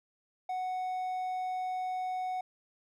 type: tone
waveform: triangle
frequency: 740 Hz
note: F#5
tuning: in tune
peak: -30 dBFS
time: 0.49-2.41 s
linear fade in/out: 5 ms
effects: none